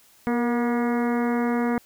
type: harmonic tone with a mistuned harmonic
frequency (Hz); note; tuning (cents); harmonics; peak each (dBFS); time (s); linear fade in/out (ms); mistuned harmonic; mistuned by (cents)
240.1; B3; -49; 1 / 2 / 3 / 4 / 5 / 6 / 7 / 8 / 9; -22 / -28 / -32 / -34 / -36 / -38 / -39 / -40 / -41; 0.27-1.78; 0; 2; -33
effects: white hiss -56 dBFS RMS until 1.85 s